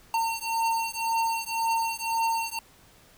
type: beating tone pair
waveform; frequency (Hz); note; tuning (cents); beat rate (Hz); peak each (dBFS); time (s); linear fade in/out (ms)
square; 909 / 910.9; A#5 / A#5; -44 / -40; 1.9; -29; 0.14-2.59; 2
effects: pink hiss -56 dBFS RMS until 3.17 s